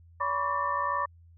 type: tone cluster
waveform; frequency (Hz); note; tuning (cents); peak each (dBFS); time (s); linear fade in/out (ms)
sine; 570 / 984 / 1091 / 1152 / 1794; C#5 / B5 / C#6 / D6 / A6; +48 / -7 / -28 / -34 / +33; -37 / -31 / -34 / -30 / -36; 0.2-1.06; 10
effects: added 84 Hz sine -52 dBFS peak until 1.37 s